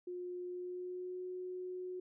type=tone with pitch glide; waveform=sine; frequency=358.1 to 365.4 Hz; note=F4 to F#4; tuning=+43 to -22 cents; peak=-40 dBFS; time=0.07-2 s; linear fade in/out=5 ms; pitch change=+35 cents; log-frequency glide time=0.47-1.23 s; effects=none